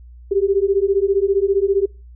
sine beating tone pair, 386.4 / 401.4 Hz, G4 / G4, -25 / +41 cents, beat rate 15 Hz, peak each -17 dBFS, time 0.31-1.86 s, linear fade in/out 10 ms, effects noise-tail reverb RT60 0.3 s tail -25 dB re dry + added 60 Hz sine -38 dBFS peak until 2.15 s

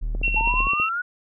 triangle tone, 38.89 Hz, D#1, in tune, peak -21 dBFS, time 0.01-0.69 s, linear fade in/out 20 ms
click train, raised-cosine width 2 ms, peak -21 dBFS, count 11, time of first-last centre 0.15-0.799 s, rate 15.4 Hz
sine tone with tremolo, 2726 Hz, F7, 43 cents flat, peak -18 dBFS, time 0.23-0.89 s, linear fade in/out 5 ms, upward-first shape triangle, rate 8.9 Hz, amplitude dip 65%
sine exponential sweep, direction up, 859 to 1480 Hz, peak -23 dBFS, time 0.36-1.02 s, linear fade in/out 10 ms
effects none

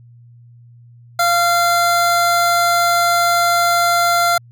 square tone pair together, 694 / 1376.4 Hz, F5 / F6, -11 / -26 cents, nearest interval octave, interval 1185 cents, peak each -16 dBFS, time 1.19-4.38 s, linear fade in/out 5 ms, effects added 119 Hz sine -41 dBFS peak until 4.51 s

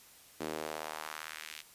sawtooth tone with high-pass filter sweep, 77.7 Hz, D#2, 2 cents flat, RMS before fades -42 dBFS, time 0.4-1.62 s, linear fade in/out 10 ms, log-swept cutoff 310 to 2800 Hz, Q 1.4, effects white hiss -58 dBFS RMS until 1.74 s + resampled to 32000 Hz

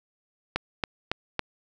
click train, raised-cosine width 0.3 ms, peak -9 dBFS, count 4, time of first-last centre 0.56-1.393 s, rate 3.6 Hz, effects none

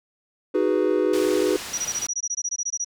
triangle chord, G# minor seventh, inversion second, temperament equal, 311.1 / 370 / 415.3 / 493.9 Hz, D#4 / F#4 / G#4 / B4, 0 / 0 / 0 / 0 cents, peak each -23 / -21 / -22 / -23 dBFS, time 0.54-1.57 s, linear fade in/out 10 ms
white low-pass noise, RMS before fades -35 dBFS, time 1.13-2.07 s, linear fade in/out 5 ms, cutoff 6800 Hz, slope 12 dB/octave
sine tone bursts, 5810 Hz, F#8, 32 cents flat, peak -23 dBFS, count 16, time 1.73-2.846 s, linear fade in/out 10 ms, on 51 ms, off 20 ms
effects none

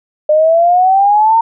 sine exponential sweep, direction up, 602 to 921 Hz, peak -6 dBFS, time 0.29-1.41 s, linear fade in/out 5 ms, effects none

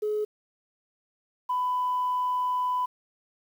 sine tone pair in turn, 423.6 / 998.2 Hz, G#4 / B5, +34 / +18 cents, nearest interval octave + minor third, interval 1484 cents, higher second, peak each -24 / -23 dBFS, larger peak second, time 0.02-0.25 / 1.49-2.86 s, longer second, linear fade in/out 10 ms, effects tanh soft clip ceiling -20 dBFS + 9-bit

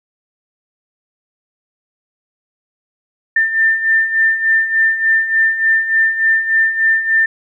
sine beating tone pair, 1790 / 1793.4 Hz, A6 / A6, +29 / +33 cents, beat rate 3.4 Hz, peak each -18 / -12 dBFS, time 3.36-7.26 s, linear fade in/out 5 ms, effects none

